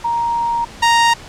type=tone pair in turn; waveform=sine / sawtooth; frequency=936 / 932 Hz; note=A#5 / A#5; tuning=+7 / -1 cents; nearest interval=unison; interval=8 cents; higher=first; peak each=-15 / -6 dBFS; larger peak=second; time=0.04-0.65 / 0.82-1.14 s; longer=first; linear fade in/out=10 ms; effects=pink hiss -36 dBFS RMS until 1.28 s + low-pass 7000 Hz 12 dB/octave